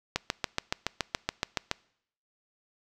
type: click train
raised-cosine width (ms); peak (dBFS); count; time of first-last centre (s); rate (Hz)
0.2; -9; 12; 0.16-1.714; 7.08
effects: noise-tail reverb RT60 0.7 s tail -24 dB re dry